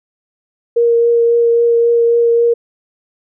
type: tone with vibrato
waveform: sine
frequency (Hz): 468.4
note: A#4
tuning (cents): +8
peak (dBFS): -8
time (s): 0.76-2.54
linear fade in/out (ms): 10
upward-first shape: triangle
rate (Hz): 3.7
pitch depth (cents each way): 12
effects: none